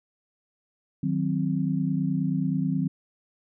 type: chord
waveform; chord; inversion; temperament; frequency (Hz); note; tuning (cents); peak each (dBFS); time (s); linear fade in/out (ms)
sine; C diminished; first; equal; 155.56 / 185 / 261.6; Eb3 / Gb3 / C4; 0 / 0 / 0; -27 / -27 / -28; 1.03-2.88; 5
effects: none